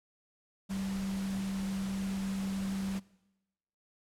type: tone in noise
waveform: sine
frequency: 193.8 Hz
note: G3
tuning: 20 cents flat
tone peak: -33 dBFS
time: 0.69-3 s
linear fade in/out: 20 ms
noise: pink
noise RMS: -45 dBFS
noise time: 0.69-3 s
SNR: +9 dB
effects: noise-tail reverb RT60 1.0 s tail -21 dB re dry + low-pass 11000 Hz 12 dB/octave